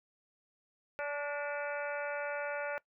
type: harmonic tone with a mistuned harmonic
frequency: 289.3 Hz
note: D4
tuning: 26 cents flat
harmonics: 2 / 3 / 4 / 5 / 6 / 7 / 8 / 9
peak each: -37 / -44 / -49 / -40 / -48 / -50 / -47 / -51 dBFS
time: 0.99-2.78 s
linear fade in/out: 0 ms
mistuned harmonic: 6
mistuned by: +41 cents
effects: noise-tail reverb RT60 0.1 s tail -21 dB re dry